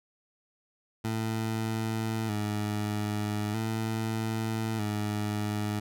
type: tone with vibrato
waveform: 20% pulse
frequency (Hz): 108.1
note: A2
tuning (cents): -30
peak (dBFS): -24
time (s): 1.04-5.8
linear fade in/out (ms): 10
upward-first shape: square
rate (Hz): 0.4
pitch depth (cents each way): 50
effects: none